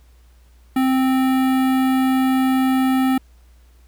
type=tone with notch filter; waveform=square; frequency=261.6 Hz; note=C4; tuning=in tune; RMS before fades=-17 dBFS; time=0.76-3.18 s; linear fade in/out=5 ms; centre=5800 Hz; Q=0.54; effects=added 60 Hz sine -47 dBFS peak until 3.87 s + pink hiss -60 dBFS RMS until 3.87 s